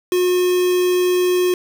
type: tone with quantisation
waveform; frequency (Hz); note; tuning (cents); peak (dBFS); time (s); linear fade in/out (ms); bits
triangle; 361.4; F#4; -41; -12; 0.12-1.54; 2; 4
effects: none